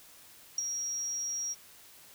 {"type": "tone with ADSR envelope", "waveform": "sine", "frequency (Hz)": 5660, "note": "F8", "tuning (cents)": 22, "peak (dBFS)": -24, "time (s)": [0.58, 1.55], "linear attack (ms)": 4, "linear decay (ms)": 12, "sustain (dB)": -8, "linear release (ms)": 31, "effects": ["white hiss -55 dBFS RMS until 2.14 s"]}